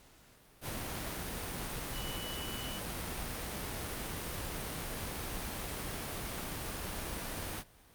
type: tone in noise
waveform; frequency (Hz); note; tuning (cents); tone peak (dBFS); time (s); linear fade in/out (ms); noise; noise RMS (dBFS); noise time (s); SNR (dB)
sine; 2960; F#7; 0; -43; 1.92-2.81; 50; pink; -39; 0.61-7.64; -7
effects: pink hiss -61 dBFS RMS until 7.94 s + Opus 48 kbps